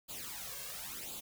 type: noise with flanger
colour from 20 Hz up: white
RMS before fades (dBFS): -44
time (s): 0.08-1.21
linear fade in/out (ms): 20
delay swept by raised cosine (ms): 0.26 to 1.86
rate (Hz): 0.95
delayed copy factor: +0.75
effects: none